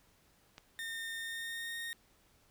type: click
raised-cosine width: 0.2 ms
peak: -31 dBFS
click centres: 0.581 s
type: tone with pitch glide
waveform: 30% pulse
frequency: 1823 to 1850.6 Hz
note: A#6 to A#6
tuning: -39 to -13 cents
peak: -36 dBFS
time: 0.79-1.93 s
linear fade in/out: 0 ms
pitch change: +26 cents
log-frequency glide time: 1.18-1.77 s
effects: pink hiss -68 dBFS RMS until 2.5 s